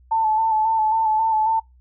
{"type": "tone with vibrato", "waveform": "sine", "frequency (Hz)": 880, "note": "A5", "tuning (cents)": 0, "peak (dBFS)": -16, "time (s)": [0.11, 1.6], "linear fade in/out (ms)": 10, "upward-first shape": "square", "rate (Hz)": 3.7, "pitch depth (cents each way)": 28, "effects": ["noise-tail reverb RT60 0.2 s tail -24 dB re dry", "added 62 Hz sine -49 dBFS peak until 1.8 s"]}